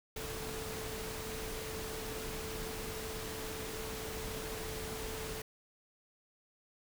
sine tone in noise, 440 Hz, A4, in tune, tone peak -44 dBFS, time 0.16-5.42 s, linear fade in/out 5 ms, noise pink, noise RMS -42 dBFS, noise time 0.16-5.42 s, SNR -5 dB, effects none

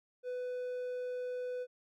triangle tone, 498.4 Hz, B4, 16 cents sharp, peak -34 dBFS, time 0.23-1.67 s, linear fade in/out 50 ms, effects none

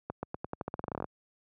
accelerating click train, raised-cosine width 1 ms, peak -20 dBFS, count 17, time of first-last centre 0.1-1.043 s, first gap 130 ms, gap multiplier 0.88, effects high-pass 80 Hz 12 dB/octave

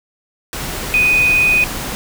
sine tone in noise, 2489 Hz, D#7, in tune, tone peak -10 dBFS, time 0.94-1.64 s, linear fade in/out 0 ms, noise pink, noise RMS -24 dBFS, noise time 0.53-1.95 s, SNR +11 dB, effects none

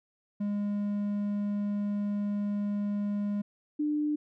triangle / sine tone pair in turn, 204.8 / 298.7 Hz, G#3 / D4, -24 / +29 cents, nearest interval perfect fifth, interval 653 cents, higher second, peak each -26 dBFS, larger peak neither, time 0.4-3.42 / 3.79-4.16 s, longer first, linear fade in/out 10 ms, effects none

